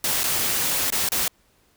white noise with dropouts, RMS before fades -23 dBFS, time 0.04-1.28 s, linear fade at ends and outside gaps 2 ms, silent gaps 0.234-0.239 / 0.903-0.923 / 1.089-1.119 s, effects pink hiss -62 dBFS RMS until 1.76 s

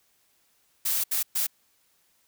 blue noise bursts at uneven times, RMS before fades -26 dBFS, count 3, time 0.85-1.04 / 1.11-1.23 / 1.35-1.47 s, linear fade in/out 10 ms, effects white hiss -67 dBFS RMS until 2.27 s

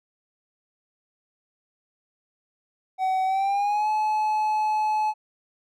triangle tone with pitch glide, 755 to 857.3 Hz, F#5 to A5, +35 to -45 cents, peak -19 dBFS, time 2.98-5.14 s, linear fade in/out 50 ms, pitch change +220 cents, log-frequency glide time 3.25-3.89 s, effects none

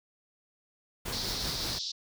pink noise with tremolo, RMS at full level -35 dBFS, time 1.05-1.79 s, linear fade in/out 10 ms, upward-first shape triangle, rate 5.2 Hz, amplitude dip 45%
pink band-pass noise, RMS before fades -36 dBFS, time 1.12-1.92 s, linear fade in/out 10 ms, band 3800 to 5500 Hz, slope 48 dB/octave
effects none

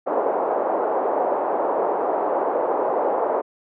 pink band-pass noise, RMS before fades -22 dBFS, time 0.06-3.42 s, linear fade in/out 20 ms, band 420 to 900 Hz, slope 24 dB/octave, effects none

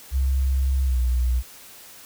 sine tone with pitch glide, 66.4 to 61.6 Hz, C2 to B1, +26 to -4 cents, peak -18 dBFS, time 0.11-1.43 s, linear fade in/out 50 ms, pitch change -130 cents, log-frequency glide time 0.85-0.98 s, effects white hiss -45 dBFS RMS until 2.05 s

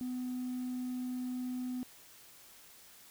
triangle tone, 251.3 Hz, B3, 30 cents sharp, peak -32 dBFS, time 0.01-1.83 s, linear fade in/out 0 ms, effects tanh soft clip ceiling -31 dBFS + white hiss -57 dBFS RMS until 3.1 s

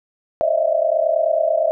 sine tone cluster, 537 / 610 / 651 / 680 Hz, C5 / D#5 / E5 / F5, +45 / -34 / -22 / -46 cents, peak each -26 / -20 / -18 / -22 dBFS, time 0.41-1.71 s, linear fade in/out 0 ms, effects none

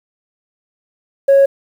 sine tone, 551 Hz, C#5, 11 cents flat, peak -4 dBFS, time 1.28-1.46 s, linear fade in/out 10 ms, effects tanh soft clip ceiling -4 dBFS + 7-bit

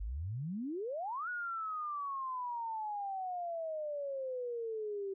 sine exponential two-way sweep, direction up then down, 46.25 to 1472 to 384.3 Hz, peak -36 dBFS, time 0-5.14 s, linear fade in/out 10 ms, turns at 1.29 s, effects none

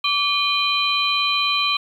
sine tone cluster, 1155 / 2438 / 3122 / 4002 Hz, D6 / D#7 / G7 / B7, -29 / -36 / -8 / +22 cents, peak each -23 dBFS, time 0.04-1.77 s, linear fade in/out 5 ms, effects 8-bit

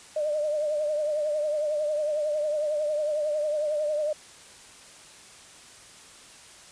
sine tone with vibrato, 603 Hz, D5, 46 cents sharp, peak -24 dBFS, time 0.16-4.13 s, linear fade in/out 5 ms, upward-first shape triangle, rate 11 Hz, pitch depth 64 cents each way, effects white hiss -49 dBFS RMS until 6.71 s + resampled to 22050 Hz

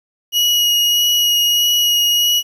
35% pulse tone with vibrato, 2898 Hz, F#7, 37 cents flat, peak -10 dBFS, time 0.32-2.43 s, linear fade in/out 50 ms, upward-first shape sine, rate 1.6 Hz, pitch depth 11 cents each way, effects 8-bit

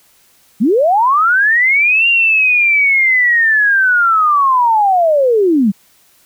sine linear two-way sweep, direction up then down, 183.4 to 2794 to 183.4 Hz, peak -8 dBFS, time 0.6-5.72 s, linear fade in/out 20 ms, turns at 2.08 s, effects white hiss -51 dBFS RMS until 6.25 s

